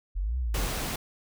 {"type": "linear two-way sweep", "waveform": "sine", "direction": "up then down", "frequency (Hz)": [41, 65.4, 41], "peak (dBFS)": -26, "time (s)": [0.15, 0.68], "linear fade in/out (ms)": 20, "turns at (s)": 0.38}
{"type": "noise", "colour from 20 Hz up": "pink", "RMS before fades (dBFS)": -32, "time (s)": [0.54, 0.96], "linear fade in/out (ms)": 5}
{"effects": []}